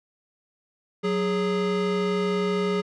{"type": "tone pair together", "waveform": "square", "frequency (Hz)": [184.97, 414.1], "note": ["F#3", "G#4"], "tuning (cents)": [0, -5], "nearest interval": "octave + major second", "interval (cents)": 1395, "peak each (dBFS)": [-27, -25], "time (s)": [1.03, 2.82], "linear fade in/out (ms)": 20, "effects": ["low-pass 4000 Hz 12 dB/octave"]}